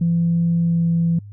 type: tone with pitch glide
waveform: sine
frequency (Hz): 169 to 167.74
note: E3 to E3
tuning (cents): +43 to +30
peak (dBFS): -14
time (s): 0.01-1.19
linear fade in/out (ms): 5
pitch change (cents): -13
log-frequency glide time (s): 0.61-0.85
effects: tanh soft clip ceiling -10 dBFS + added 102 Hz sine -35 dBFS peak until 1.32 s